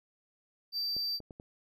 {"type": "tone", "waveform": "triangle", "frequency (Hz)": 4663, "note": "D8", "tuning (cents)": -13, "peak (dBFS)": -30, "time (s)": [0.72, 1.2], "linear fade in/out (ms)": 50}
{"type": "clicks", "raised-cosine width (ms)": 2, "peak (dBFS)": -33, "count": 4, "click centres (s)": [0.966, 1.203, 1.308, 1.399]}
{"effects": []}